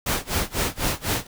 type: noise with tremolo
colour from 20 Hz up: pink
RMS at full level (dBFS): -22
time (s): 0.06-1.27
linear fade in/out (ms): 5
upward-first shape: sine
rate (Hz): 4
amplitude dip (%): 95
effects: none